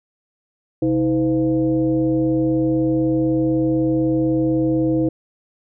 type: tone with frequency modulation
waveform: sine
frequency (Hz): 320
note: D#4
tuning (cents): +49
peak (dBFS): -15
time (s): 0.82-5.09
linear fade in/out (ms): 5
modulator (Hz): 188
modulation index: 0.83
effects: none